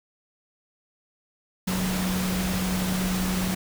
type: tone in noise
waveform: sine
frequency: 185 Hz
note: F#3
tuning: in tune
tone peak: -25 dBFS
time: 1.67-3.55 s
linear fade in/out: 10 ms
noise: pink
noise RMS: -30 dBFS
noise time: 1.67-3.55 s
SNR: +2 dB
effects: none